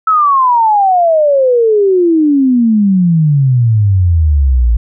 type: exponential sweep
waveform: sine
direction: down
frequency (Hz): 1318.5 to 55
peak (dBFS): -6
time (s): 0.07-4.77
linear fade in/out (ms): 5
effects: none